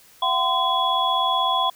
sine tone cluster, 683 / 759 / 1025 / 3370 Hz, F5 / F#5 / C6 / G#7, -39 / +44 / -36 / +25 cents, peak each -28 / -25 / -21 / -24 dBFS, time 0.22-1.7 s, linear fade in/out 5 ms, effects white hiss -52 dBFS RMS until 1.75 s

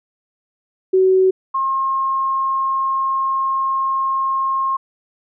sine tone pair in turn, 376.3 / 1071.7 Hz, F#4 / C6, +29 / +41 cents, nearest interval octave + tritone, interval 1812 cents, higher second, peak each -10 / -16 dBFS, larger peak first, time 0.93-1.31 / 1.54-4.77 s, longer second, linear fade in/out 10 ms, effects none

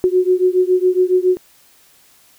sine beating tone pair, 363.6 / 370.8 Hz, F#4 / F#4, -30 / +4 cents, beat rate 7.2 Hz, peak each -14 / -15 dBFS, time 0.04-1.37 s, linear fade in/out 0 ms, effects white hiss -51 dBFS RMS until 2.38 s

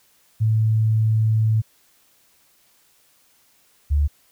sine tone pair in turn, 110 / 72.85 Hz, A2 / D2, 0 / -13 cents, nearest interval perfect fifth, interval 713 cents, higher first, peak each -15 dBFS, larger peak neither, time 0.4-1.62 / 3.9-4.08 s, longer first, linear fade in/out 20 ms, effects white hiss -59 dBFS RMS until 4.31 s

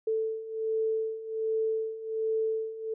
sine beating tone pair, 441.3 / 442.6 Hz, A4 / A4, +5 / +10 cents, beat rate 1.3 Hz, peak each -33 / -29 dBFS, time 0.07-2.94 s, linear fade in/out 5 ms, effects none

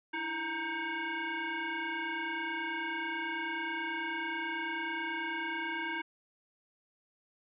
sine tone with frequency modulation, 329.6 Hz, E4, in tune, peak -33 dBFS, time 0.13-6.02 s, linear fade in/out 10 ms, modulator 630 Hz, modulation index 3.5, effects resampled to 8000 Hz

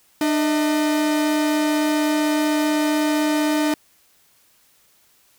45% pulse tone pair together, 300.6 / 637 Hz, D4 / D#5, +40 / +41 cents, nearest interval octave + minor second, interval 1301 cents, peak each -18 / -26 dBFS, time 0.21-3.74 s, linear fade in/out 2 ms, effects white hiss -58 dBFS RMS until 5.38 s

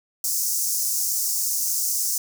pink high-pass noise, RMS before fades -24 dBFS, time 0.24-2.18 s, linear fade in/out 2 ms, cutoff 5400 Hz, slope 48 dB/octave, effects none

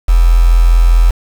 sine tone with quantisation, 42.4 Hz, E1, 50 cents sharp, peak -4 dBFS, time 0.08-1.11 s, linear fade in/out 10 ms, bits 4, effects none

